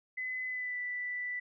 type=tone with pitch glide; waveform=sine; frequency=2020 to 1977.3 Hz; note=B6 to B6; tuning=+39 to +2 cents; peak=-34 dBFS; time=0.17-1.4 s; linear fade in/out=10 ms; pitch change=-37 cents; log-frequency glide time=0.46-0.79 s; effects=none